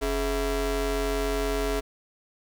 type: ring-modulated tone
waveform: 30% pulse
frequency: 233.1 Hz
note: A#3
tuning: in tune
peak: -19 dBFS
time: 0.01-1.81 s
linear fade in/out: 20 ms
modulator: 188 Hz
effects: none